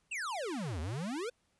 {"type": "exponential two-way sweep", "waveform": "square", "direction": "down then up", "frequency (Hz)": [2855, 73.42, 517], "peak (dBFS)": -36, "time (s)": [0.11, 1.3], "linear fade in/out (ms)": 10, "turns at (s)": 0.8, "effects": ["pink hiss -75 dBFS RMS until 1.59 s", "resampled to 24000 Hz"]}